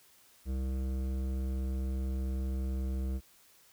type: tone with hard clipping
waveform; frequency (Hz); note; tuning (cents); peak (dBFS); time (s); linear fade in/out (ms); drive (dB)
sine; 65.4; C2; 0; -33; 0.45-3.21; 50; 13
effects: white hiss -62 dBFS RMS until 3.72 s